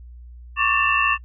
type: tone cluster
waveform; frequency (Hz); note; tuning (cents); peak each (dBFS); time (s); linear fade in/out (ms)
sine; 1102 / 1162 / 1778 / 2645 / 2757; C#6 / D6 / A6 / E7 / F7; -11 / -19 / +18 / +5 / -23; -23; 0.56-1.18; 50
effects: noise-tail reverb RT60 0.1 s tail -26 dB re dry + added 60 Hz sine -38 dBFS peak until 1.24 s